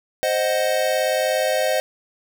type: chord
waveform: square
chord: C diminished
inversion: none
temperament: equal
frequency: 523.3 / 622.3 / 740 Hz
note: C5 / Eb5 / Gb5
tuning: 0 / 0 / 0 cents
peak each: -23 / -22 / -27 dBFS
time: 0.23-1.8 s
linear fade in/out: 0 ms
effects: none